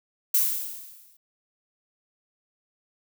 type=noise with exponential decay; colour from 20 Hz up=violet; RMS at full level=-19 dBFS; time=0.34-1.17 s; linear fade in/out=5 ms; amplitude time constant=180 ms; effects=none